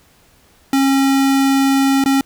square tone with dropouts, 271.9 Hz, C#4, 33 cents flat, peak -12 dBFS, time 0.73-2.21 s, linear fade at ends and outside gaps 2 ms, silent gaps 2.04-2.059 s, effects pink hiss -52 dBFS RMS until 2.25 s

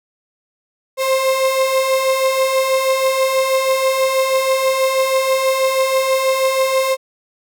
35% pulse beating tone pair, 523.3 / 529.5 Hz, C5 / C5, 0 / +21 cents, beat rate 6.2 Hz, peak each -20 / -13 dBFS, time 0.97-6.97 s, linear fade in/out 50 ms, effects none

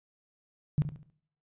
sine tone with echo, 147.9 Hz, D3, 13 cents sharp, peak -21 dBFS, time 0.78-0.82 s, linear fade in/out 0 ms, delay 70 ms, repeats 4, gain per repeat -9 dB, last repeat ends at 1.1 s, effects noise-tail reverb RT60 0.6 s tail -19 dB re dry + resampled to 8000 Hz

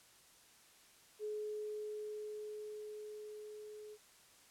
sine tone with level ramp, 423.9 Hz, G#4, 35 cents sharp, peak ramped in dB -38 to -49 dBFS, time 1.19-3.98 s, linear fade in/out 50 ms, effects white hiss -64 dBFS RMS until 4.5 s + low-pass 11000 Hz 12 dB/octave

